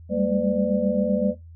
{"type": "tone cluster", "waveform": "sine", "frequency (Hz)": [196.2, 203.9, 229.5, 506, 593], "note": ["G3", "G#3", "A#3", "B4", "D5"], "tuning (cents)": [2, -32, -27, 42, 17], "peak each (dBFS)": -26, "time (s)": [0.09, 1.35], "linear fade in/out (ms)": 50, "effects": ["noise-tail reverb RT60 0.2 s tail -18 dB re dry", "added 83 Hz sine -41 dBFS peak until 1.55 s"]}